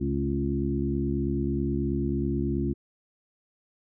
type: harmonic tone with a mistuned harmonic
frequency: 69.3 Hz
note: C#2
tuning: in tune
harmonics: 1 / 2 / 3 / 4 / 5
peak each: -31 / -31 / -31 / -31 / -31 dBFS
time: 0-2.74 s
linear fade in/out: 20 ms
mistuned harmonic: 3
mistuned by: +51 cents
effects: none